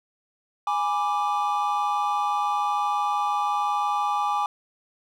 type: chord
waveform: triangle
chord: G# diminished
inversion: none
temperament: equal with one note detuned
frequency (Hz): 826.8 / 987.8 / 1174.7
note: G#5 / B5 / D6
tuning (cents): -8 / 0 / 0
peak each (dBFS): -23 / -29 / -24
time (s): 0.67-4.46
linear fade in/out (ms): 2
effects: none